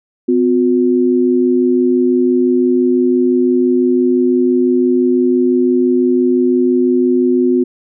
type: tone pair together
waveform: sine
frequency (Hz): 254.1 / 360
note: B3 / F#4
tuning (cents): +49 / -47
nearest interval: tritone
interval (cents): 604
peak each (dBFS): -12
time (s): 0.28-7.64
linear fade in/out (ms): 10
effects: none